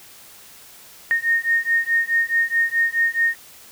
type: beating tone pair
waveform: sine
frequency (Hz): 1843 / 1847.7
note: A#6 / A#6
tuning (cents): -20 / -16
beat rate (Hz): 4.7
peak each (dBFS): -20 / -20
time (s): 1.11-3.35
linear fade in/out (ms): 0
effects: white hiss -45 dBFS RMS until 3.71 s